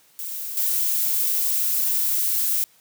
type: noise with level steps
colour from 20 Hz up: violet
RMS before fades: -31 / -22 dBFS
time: 0.19-2.64 s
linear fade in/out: 0 ms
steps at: 0.57 s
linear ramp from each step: 2 ms
effects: white hiss -57 dBFS RMS until 2.8 s + high-pass 80 Hz 12 dB/octave